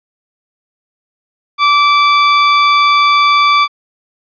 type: tone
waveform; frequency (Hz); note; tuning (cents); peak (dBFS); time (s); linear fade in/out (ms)
sawtooth; 1162; D6; -19; -3; 1.58-3.68; 50
effects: resampled to 11025 Hz